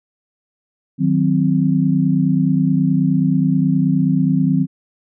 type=chord; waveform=sine; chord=C diminished; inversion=first; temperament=equal with one note detuned; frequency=155.56 / 185 / 260.4 Hz; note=Eb3 / Gb3 / C4; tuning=0 / 0 / -8 cents; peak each=-17 dBFS; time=0.98-4.67 s; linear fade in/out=50 ms; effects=none